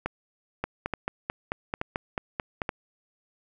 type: two click trains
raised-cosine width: 0.5 ms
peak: -13 / -13 dBFS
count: 4 / 10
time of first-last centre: 0.06-2.692 / 0.64-2.618 s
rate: 1.14 / 4.55 Hz
effects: none